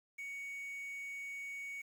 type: tone with quantisation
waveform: triangle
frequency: 2235 Hz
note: C#7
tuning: 14 cents sharp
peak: -40 dBFS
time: 0.18-1.82 s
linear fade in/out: 10 ms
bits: 10
effects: none